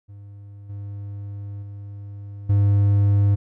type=tone with level steps; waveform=triangle; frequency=101 Hz; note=G#2; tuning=48 cents flat; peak=-36 / -28 / -31 / -12 dBFS; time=0.08-3.36 s; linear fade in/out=20 ms; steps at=0.69 / 1.62 / 2.49 s; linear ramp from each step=10 ms; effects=none